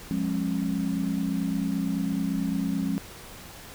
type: tone cluster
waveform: sine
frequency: 177.4 / 206.4 / 271.5 Hz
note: F3 / G#3 / C#4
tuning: +27 / -10 / -36 cents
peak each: -29 dBFS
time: 0.11-2.98 s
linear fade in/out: 0 ms
effects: pink hiss -44 dBFS RMS until 3.74 s